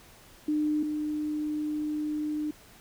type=tone pair in turn; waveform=sine; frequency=302.1 / 302.1 Hz; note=D4 / D4; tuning=+49 / +49 cents; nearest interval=unison; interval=0 cents; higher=neither; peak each=-24 / -28 dBFS; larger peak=first; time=0.48-0.83 / 0.83-2.51 s; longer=second; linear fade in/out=5 ms; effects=pink hiss -54 dBFS RMS until 2.8 s